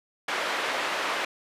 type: band-pass noise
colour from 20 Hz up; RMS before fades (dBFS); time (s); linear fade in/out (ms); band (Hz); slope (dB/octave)
white; -29; 0.28-1.25; 5; 430 to 2100; 12
effects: resampled to 32000 Hz